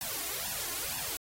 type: noise with flanger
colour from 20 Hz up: white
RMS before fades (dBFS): -36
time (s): 0.01-1.17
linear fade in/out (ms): 2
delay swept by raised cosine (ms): 1.1 to 2.9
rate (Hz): 2.1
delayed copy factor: +0.9
effects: AAC 48 kbps